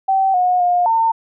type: tone with pitch steps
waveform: sine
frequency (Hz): 771 / 725 / 711 / 905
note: G5 / F#5 / F5 / A5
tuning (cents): -29 / -35 / +31 / +48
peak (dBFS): -12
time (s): 0.08-1.12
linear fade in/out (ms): 10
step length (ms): 260
effects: none